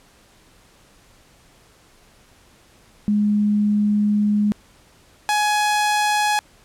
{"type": "tone pair in turn", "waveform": ["sine", "sawtooth"], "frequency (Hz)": [208.1, 838.9], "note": ["G#3", "G#5"], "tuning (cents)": [4, 17], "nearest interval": "2 octaves", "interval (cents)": 2413, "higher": "second", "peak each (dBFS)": [-15, -13], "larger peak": "second", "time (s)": [[3.08, 4.52], [5.29, 6.39]], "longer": "first", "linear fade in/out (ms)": 0, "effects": ["pink hiss -53 dBFS RMS until 6.64 s", "low-pass 11000 Hz 12 dB/octave"]}